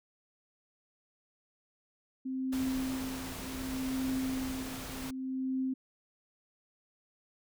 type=tone with tremolo; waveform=sine; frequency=261.6 Hz; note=C4; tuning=in tune; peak=-29 dBFS; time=2.25-5.74 s; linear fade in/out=10 ms; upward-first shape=triangle; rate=0.67 Hz; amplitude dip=90%
type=noise; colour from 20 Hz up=pink; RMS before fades=-42 dBFS; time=2.52-5.11 s; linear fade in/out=10 ms
effects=none